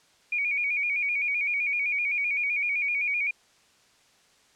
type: tone with vibrato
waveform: sine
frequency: 2339 Hz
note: D7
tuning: 8 cents flat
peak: -24 dBFS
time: 0.32-3.31 s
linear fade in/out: 5 ms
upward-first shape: square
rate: 7.8 Hz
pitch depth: 63 cents each way
effects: white hiss -61 dBFS RMS until 4.55 s + low-pass 7000 Hz 12 dB/octave